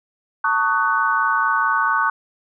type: chord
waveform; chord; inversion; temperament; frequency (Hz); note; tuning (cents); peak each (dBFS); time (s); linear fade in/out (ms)
sine; D# half-diminished seventh; second; just; 896 / 1120.1 / 1244.5 / 1493.4; A5 / C#6 / D#6 / F#6; +31 / +18 / 0 / +16; -23 / -20 / -24 / -20; 0.44-2.1; 5
effects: none